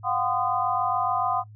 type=tone cluster; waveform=sine; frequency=714 / 761 / 1025 / 1232 Hz; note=F5 / F#5 / C6 / D#6; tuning=+38 / +48 / -36 / -17 cents; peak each=-28 dBFS; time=0.03-1.44 s; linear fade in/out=50 ms; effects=noise-tail reverb RT60 0.1 s tail -20 dB re dry + added 106 Hz sine -43 dBFS peak until 1.55 s